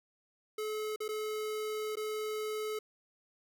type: tone with dropouts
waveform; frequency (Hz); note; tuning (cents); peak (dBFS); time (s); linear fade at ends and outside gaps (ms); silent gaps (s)
square; 429.5; A4; -42; -35; 0.58-2.79; 5; 0.961-1.003 / 1.081-1.088 / 1.956-1.969
effects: none